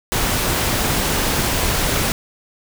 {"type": "noise", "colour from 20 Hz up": "pink", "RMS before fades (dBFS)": -19, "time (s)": [0.12, 2.12], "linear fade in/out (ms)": 0, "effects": []}